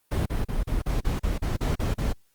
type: noise bursts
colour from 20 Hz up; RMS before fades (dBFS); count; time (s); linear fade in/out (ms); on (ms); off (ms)
brown; -25; 11; 0.11-2.13; 10; 150; 37
effects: white hiss -69 dBFS RMS until 2.34 s + Opus 32 kbps